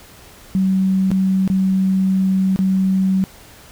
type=tone with dropouts; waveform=sine; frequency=190 Hz; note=F#3; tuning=46 cents sharp; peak=-13 dBFS; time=0.55-3.24 s; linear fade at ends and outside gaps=0 ms; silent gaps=1.105-1.115 / 1.477-1.5 / 2.561-2.59 s; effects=pink hiss -43 dBFS RMS until 3.71 s